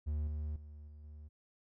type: tone with level steps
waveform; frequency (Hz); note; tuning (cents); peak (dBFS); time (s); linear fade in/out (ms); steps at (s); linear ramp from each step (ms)
triangle; 75.1; D2; +39; -31 / -34 / -46 / -48 / -46; 0.06-1.29; 20; 0.27 / 0.56 / 0.88 / 1.04; 2
effects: none